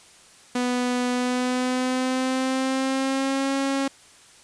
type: tone with pitch glide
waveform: sawtooth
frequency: 247.5 to 273 Hz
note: B3 to C#4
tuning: +4 to -26 cents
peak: -18 dBFS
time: 0.55-3.88 s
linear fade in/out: 5 ms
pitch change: +170 cents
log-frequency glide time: 1.12-3.54 s
effects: white hiss -51 dBFS RMS until 4.43 s + resampled to 22050 Hz